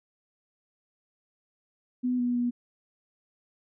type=tone with pitch steps; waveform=sine; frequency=249.6 / 244.2 / 242.4 Hz; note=B3 / B3 / B3; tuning=+19 / -19 / -32 cents; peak=-24 dBFS; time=2.03-2.51 s; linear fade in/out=20 ms; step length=160 ms; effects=none